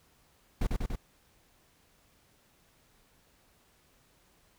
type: noise with echo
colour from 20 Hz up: brown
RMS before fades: -27 dBFS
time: 0.61-0.67 s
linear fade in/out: 5 ms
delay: 96 ms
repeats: 3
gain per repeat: -2 dB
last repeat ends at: 0.958 s
effects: pink hiss -66 dBFS RMS until 4.58 s